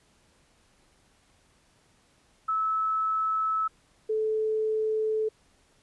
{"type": "tone pair in turn", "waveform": "sine", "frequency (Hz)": [1302, 435.3], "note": ["E6", "A4"], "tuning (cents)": [-22, -19], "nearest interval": "octave + perfect fifth", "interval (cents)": 1897, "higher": "first", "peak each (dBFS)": -24, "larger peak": "neither", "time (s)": [[2.48, 3.68], [4.09, 5.29]], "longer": "neither", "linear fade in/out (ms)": 10, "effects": ["pink hiss -64 dBFS RMS until 5.82 s", "resampled to 24000 Hz"]}